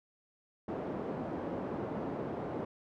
pink band-pass noise, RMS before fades -38 dBFS, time 0.68-2.65 s, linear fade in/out 5 ms, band 200 to 650 Hz, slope 12 dB/octave, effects none

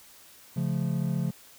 triangle chord, Db augmented, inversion none, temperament just, 138.59 / 173.24 / 216.5 Hz, Db3 / F3 / A3, 0 / -14 / -28 cents, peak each -27 / -27 / -32 dBFS, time 0.56-1.31 s, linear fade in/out 10 ms, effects white hiss -53 dBFS RMS until 1.58 s

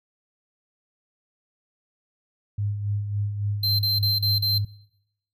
sine tone with tremolo, 102.6 Hz, G#2, 21 cents flat, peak -22 dBFS, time 2.58-4.65 s, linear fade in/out 5 ms, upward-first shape sine, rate 3.6 Hz, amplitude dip 55%
square tone bursts, 4116 Hz, C8, 29 cents flat, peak -22 dBFS, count 5, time 3.63-4.582 s, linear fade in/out 5 ms, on 160 ms, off 38 ms
effects noise-tail reverb RT60 0.8 s tail -21 dB re dry

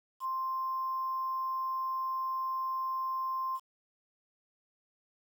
sine tone with quantisation, 1050 Hz, C6, 6 cents sharp, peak -31 dBFS, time 0.2-3.6 s, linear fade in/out 50 ms, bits 9, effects none

